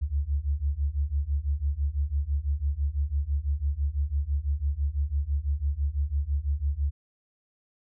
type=beating tone pair; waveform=sine; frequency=68.5 / 74.5 Hz; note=C#2 / D2; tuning=-20 / +25 cents; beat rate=6 Hz; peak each=-28 / -27 dBFS; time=0.01-6.91 s; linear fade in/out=20 ms; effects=none